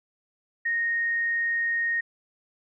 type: tone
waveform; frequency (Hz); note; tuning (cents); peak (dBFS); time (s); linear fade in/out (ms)
sine; 1859; A#6; -5; -23; 0.65-2.01; 10
effects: none